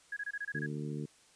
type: tone bursts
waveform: sine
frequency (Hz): 1661.2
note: G#6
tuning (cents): 0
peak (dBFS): -35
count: 8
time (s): 0.12-0.663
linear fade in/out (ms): 5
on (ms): 46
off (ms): 25
type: harmonic tone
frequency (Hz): 74.2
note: D2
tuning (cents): +18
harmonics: 2 / 3 / 4 / 5 / 6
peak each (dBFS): -38 / -42 / -44 / -46 / -48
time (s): 0.54-1.06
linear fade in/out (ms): 10
effects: white hiss -63 dBFS RMS until 1.35 s + resampled to 22050 Hz